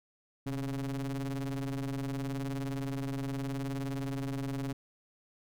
square ring-modulated tone, 70.2 Hz, C#2, 22 cents sharp, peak -31 dBFS, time 0.46-4.73 s, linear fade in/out 5 ms, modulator 201 Hz, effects none

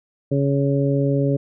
harmonic tone, 139.6 Hz, C#3, 13 cents sharp, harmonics 1 / 2 / 3 / 4, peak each -19 / -22 / -24 / -25 dBFS, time 0.31-1.37 s, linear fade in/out 10 ms, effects none

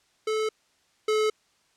square tone pair in turn, 434.6 / 430.9 Hz, A4 / A4, -21 / -36 cents, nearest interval unison, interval 15 cents, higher first, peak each -25 / -22 dBFS, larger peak second, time 0.27-0.49 / 1.08-1.3 s, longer neither, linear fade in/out 5 ms, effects white hiss -66 dBFS RMS until 1.76 s + low-pass 7000 Hz 12 dB/octave

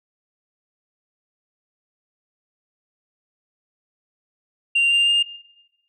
sine tone with pitch steps, 2776 / 2795 / 2815 Hz, F7 / F7 / F7, -11 / +1 / +13 cents, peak -12 dBFS, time 4.75-5.23 s, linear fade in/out 10 ms, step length 160 ms, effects noise-tail reverb RT60 0.9 s tail -20 dB re dry + tanh soft clip ceiling -13 dBFS

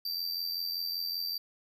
square tone with amplitude modulation, 4678 Hz, D8, 8 cents flat, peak -30 dBFS, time 0.05-1.38 s, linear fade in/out 5 ms, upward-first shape sine, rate 85.2 Hz, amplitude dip 60%, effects none

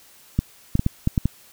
clicks, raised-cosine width 5 ms, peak -6 dBFS, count 7, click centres 0.39 / 0.754 / 0.794 / 0.864 / 1.074 / 1.178 / 1.256 s, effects white hiss -51 dBFS RMS until 1.52 s

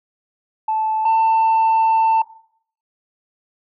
sine tone pair in turn, 874 / 892.9 Hz, A5 / A5, -12 / +25 cents, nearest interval unison, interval 37 cents, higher second, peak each -16 / -10 dBFS, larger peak second, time 0.68-1.05 / 1.05-2.22 s, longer second, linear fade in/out 5 ms, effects noise-tail reverb RT60 0.6 s tail -18 dB re dry + tanh soft clip ceiling -11 dBFS

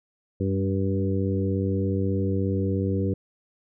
harmonic tone with a mistuned harmonic, 96.7 Hz, G2, 23 cents flat, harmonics 1 / 2 / 3 / 4 / 5, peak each -25 / -28 / -30 / -31 / -32 dBFS, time 0.4-3.14 s, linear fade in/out 5 ms, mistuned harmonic 2, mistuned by +22 cents, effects none

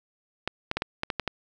clicks, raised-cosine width 0.3 ms, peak -11 dBFS, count 8, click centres 0.476 / 0.714 / 0.77 / 0.821 / 1.034 / 1.102 / 1.197 / 1.277 s, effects none

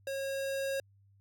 square tone with level ramp, 544 Hz, C#5, 33 cents flat, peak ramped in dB -35 to -32 dBFS, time 0.07-0.8 s, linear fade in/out 2 ms, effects added 99 Hz sine -61 dBFS peak until 1.2 s

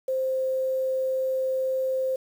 sine tone with quantisation, 523.3 Hz, C5, in tune, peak -23 dBFS, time 0.08-2.16 s, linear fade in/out 5 ms, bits 8, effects none

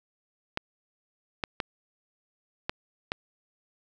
clicks, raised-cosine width 0.3 ms, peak -12 dBFS, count 5, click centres 0.574 / 1.438 / 1.602 / 2.695 / 3.119 s, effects none

